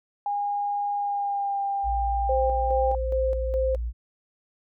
sine tone with pitch glide, 815 to 796.4 Hz, G#5 to G5, -33 to +27 cents, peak -24 dBFS, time 0.26-2.95 s, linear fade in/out 2 ms, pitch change -40 cents, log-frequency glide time 0.95-1.61 s
sine tone, 58.27 Hz, A#1, in tune, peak -26 dBFS, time 1.83-3.93 s, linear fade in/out 50 ms
sine tone with tremolo, 523.3 Hz, C5, in tune, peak -22 dBFS, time 2.29-3.76 s, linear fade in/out 5 ms, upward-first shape square, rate 2.4 Hz, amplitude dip 50%
effects none

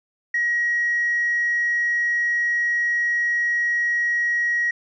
sine tone with hard clipping, 1900 Hz, A#6, 33 cents sharp, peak -19 dBFS, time 0.34-4.71 s, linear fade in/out 5 ms, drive 1 dB, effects resampled to 16000 Hz

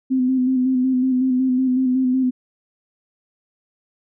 sine tone with vibrato, 257 Hz, C4, 31 cents flat, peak -15 dBFS, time 0.1-2.31 s, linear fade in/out 20 ms, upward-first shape square, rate 5.4 Hz, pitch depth 29 cents each way, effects none

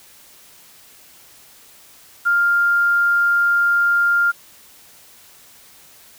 sine tone with quantisation, 1400 Hz, F6, 4 cents sharp, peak -13 dBFS, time 2.25-4.32 s, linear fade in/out 20 ms, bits 7, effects white hiss -47 dBFS RMS until 6.18 s

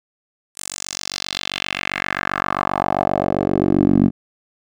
10% pulse tone with band-pass filter sweep, 47.59 Hz, F#1, 49 cents sharp, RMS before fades -20 dBFS, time 0.55-4.11 s, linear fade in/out 50 ms, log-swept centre 9000 to 230 Hz, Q 2.5, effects none

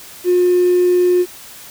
triangle tone with hard clipping, 358.2 Hz, F4, 44 cents sharp, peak -10 dBFS, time 0.24-1.26 s, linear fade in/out 50 ms, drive 3 dB, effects white hiss -37 dBFS RMS until 1.7 s

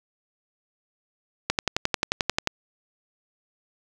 click train, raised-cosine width 0.2 ms, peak -4 dBFS, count 12, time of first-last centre 1.5-2.473 s, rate 11.3 Hz, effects 7-bit

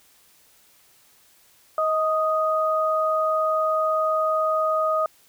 sine tone pair together, 631 / 1245 Hz, D#5 / D#6, +24 / +1 cents, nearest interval octave, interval 1177 cents, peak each -22 dBFS, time 1.78-5.06 s, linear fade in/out 2 ms, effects white hiss -57 dBFS RMS until 5.28 s

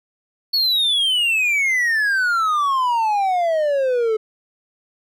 triangle exponential sweep, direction down, 4447 to 428.6 Hz, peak -14 dBFS, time 0.53-4.17 s, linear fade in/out 10 ms, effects none

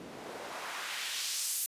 white noise with band-pass filter sweep, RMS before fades -38 dBFS, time 0-1.66 s, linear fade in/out 0 ms, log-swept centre 220 to 11000 Hz, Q 1, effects resampled to 32000 Hz

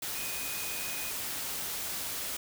sine tone in noise, 2487 Hz, D#7, 1 cent flat, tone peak -42 dBFS, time 0.15-1.11 s, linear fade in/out 5 ms, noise white, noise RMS -36 dBFS, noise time 0.02-2.37 s, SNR -9 dB, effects none

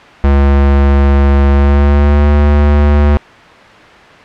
square tone with pitch glide, 69.8 to 72.93 Hz, C#2 to D2, +13 to -12 cents, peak -6 dBFS, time 0.24-3.17 s, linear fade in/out 0 ms, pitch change +75 cents, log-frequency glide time 1.49-2.27 s, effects white hiss -35 dBFS RMS until 4.24 s + low-pass 2000 Hz 12 dB/octave

